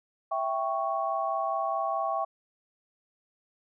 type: chord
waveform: sine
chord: C# diminished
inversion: first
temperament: equal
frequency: 659.3 / 784 / 1108.7 Hz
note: E5 / G5 / C#6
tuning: 0 / 0 / 0 cents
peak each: -31 dBFS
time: 0.31-2.25 s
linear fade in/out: 10 ms
effects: none